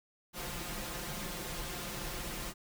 pink noise with comb filter, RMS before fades -40 dBFS, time 0.33-2.54 s, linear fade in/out 50 ms, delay 5.7 ms, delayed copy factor +0.75, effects none

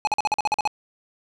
square tone bursts, 845 Hz, G#5, 30 cents sharp, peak -19 dBFS, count 10, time 0.05-0.675 s, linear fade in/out 0 ms, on 22 ms, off 45 ms, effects low-pass 6000 Hz 12 dB/octave

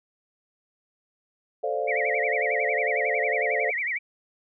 sine chord, D minor seventh, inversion second, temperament equal, 440 / 523.3 / 587.3 / 698.5 Hz, A4 / C5 / D5 / F5, 0 / 0 / 0 / 0 cents, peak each -30 dBFS, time 1.63-3.71 s, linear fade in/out 10 ms
sine tone with vibrato, 2093 Hz, C7, in tune, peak -25 dBFS, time 1.87-3.99 s, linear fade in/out 20 ms, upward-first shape sine, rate 11 Hz, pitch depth 200 cents each way
effects none

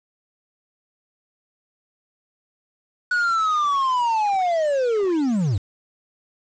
triangle linear sweep, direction down, 1477 to 85.4 Hz, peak -16 dBFS, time 3.11-5.58 s, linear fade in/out 5 ms, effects resampled to 16000 Hz + 7-bit

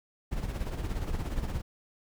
brown noise with tremolo, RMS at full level -30 dBFS, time 0.31-1.62 s, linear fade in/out 20 ms, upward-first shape sine, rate 17 Hz, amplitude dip 60%, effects none

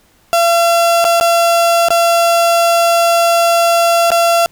35% pulse tone with dropouts, 680 Hz, F5, 46 cents flat, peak -7 dBFS, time 0.33-4.46 s, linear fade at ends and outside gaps 0 ms, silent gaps 1.043-1.05 / 1.2-1.21 / 1.885-1.905 / 4.104-4.117 s, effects pink hiss -52 dBFS RMS until 4.51 s

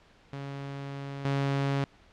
sawtooth tone pair in turn, 139.2 / 138.69 Hz, C#3 / C#3, +8 / +1 cents, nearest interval unison, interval 7 cents, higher first, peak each -32 / -22 dBFS, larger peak second, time 0.33-1.25 / 1.25-1.84 s, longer first, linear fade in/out 0 ms, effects pink hiss -59 dBFS RMS until 2.12 s + low-pass 4000 Hz 12 dB/octave

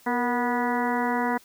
harmonic tone with a mistuned harmonic, 244.3 Hz, B3, 19 cents flat, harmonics 1 / 2 / 3 / 4 / 5 / 6 / 7 / 8, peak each -27 / -31 / -30 / -28 / -38 / -35 / -36 / -34 dBFS, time 0.06-1.38 s, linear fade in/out 10 ms, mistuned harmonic 2, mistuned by -55 cents, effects white hiss -55 dBFS RMS until 1.44 s

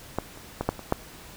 clicks, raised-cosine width 1 ms, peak -11 / -30 / -13 / -8 / -24 / -7 dBFS, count 6, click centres 0.186 / 0.374 / 0.61 / 0.69 / 0.793 / 0.924 s, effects pink hiss -46 dBFS RMS until 1.36 s

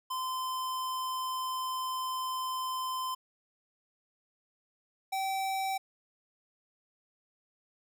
square tone pair in turn, 1030 / 771.6 Hz, C6 / G5, -28 / -28 cents, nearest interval perfect fourth, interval 500 cents, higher first, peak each -33 / -31 dBFS, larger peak second, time 0.1-3.15 / 5.12-5.78 s, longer first, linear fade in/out 10 ms, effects none

